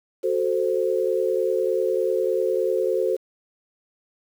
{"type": "chord", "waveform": "sine", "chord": "F# diminished", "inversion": "none", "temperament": "equal", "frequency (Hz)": [370, 440, 523.3], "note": ["F#4", "A4", "C5"], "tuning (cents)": [0, 0, 0], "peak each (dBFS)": -24, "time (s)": [0.23, 3.17], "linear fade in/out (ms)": 20, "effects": ["8-bit"]}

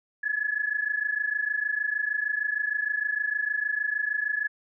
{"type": "tone pair together", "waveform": "sine", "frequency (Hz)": [1689, 1715.5], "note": ["G#6", "A6"], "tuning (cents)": [29, -44], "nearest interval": "unison", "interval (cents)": 27, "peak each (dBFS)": -28, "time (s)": [0.23, 4.48], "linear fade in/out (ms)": 10, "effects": []}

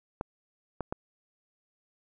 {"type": "clicks", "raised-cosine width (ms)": 1, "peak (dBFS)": -18, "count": 3, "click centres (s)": [0.211, 0.807, 0.925], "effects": []}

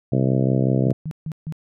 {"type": "harmonic tone", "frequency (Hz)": 65.41, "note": "C2", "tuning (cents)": 0, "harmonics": [2, 3, 4, 5, 6, 7, 8, 9, 10], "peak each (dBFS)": [-19, -23, -25, -27, -29, -30, -31, -32, -33], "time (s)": [0.12, 0.93], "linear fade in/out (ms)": 5}
{"type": "tone bursts", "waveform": "sine", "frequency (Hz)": 157.3, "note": "D#3", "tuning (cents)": 19, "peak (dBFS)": -25, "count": 4, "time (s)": [0.85, 1.524], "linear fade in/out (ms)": 0, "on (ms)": 56, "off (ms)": 150}
{"effects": []}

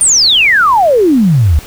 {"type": "exponential sweep", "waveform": "sine", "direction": "down", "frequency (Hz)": [9397, 67.7], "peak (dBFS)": -5, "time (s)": [0.01, 1.59], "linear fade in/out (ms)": 0, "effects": ["pink hiss -32 dBFS RMS until 1.66 s"]}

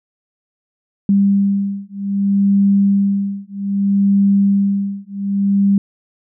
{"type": "beating tone pair", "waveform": "sine", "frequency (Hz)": [198.4, 199.03], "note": ["G3", "G3"], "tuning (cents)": [21, 27], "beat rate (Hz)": 0.63, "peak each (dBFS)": -15, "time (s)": [1.09, 5.78], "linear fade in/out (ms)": 2, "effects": []}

